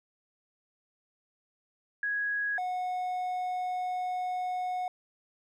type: tone pair in turn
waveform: sine / triangle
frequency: 1661.2 / 730.6 Hz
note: G#6 / F#5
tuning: 0 / -22 cents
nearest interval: octave + major second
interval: 1422 cents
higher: first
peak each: -28 dBFS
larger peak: neither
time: 2.03-2.58 / 2.58-4.88 s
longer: second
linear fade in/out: 2 ms
effects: none